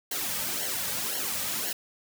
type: noise with flanger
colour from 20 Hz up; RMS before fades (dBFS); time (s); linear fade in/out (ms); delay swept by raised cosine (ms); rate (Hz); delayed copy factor
white; -31; 0.11-1.73; 5; 0.81 to 2.91; 1.9; -0.7
effects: none